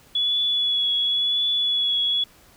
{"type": "tone with vibrato", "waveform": "sine", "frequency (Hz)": 3396, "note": "G#7", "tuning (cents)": 38, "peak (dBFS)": -19, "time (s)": [0.15, 2.24], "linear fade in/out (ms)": 5, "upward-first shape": "triangle", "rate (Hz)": 0.94, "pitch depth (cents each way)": 24, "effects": ["pink hiss -53 dBFS RMS until 2.56 s"]}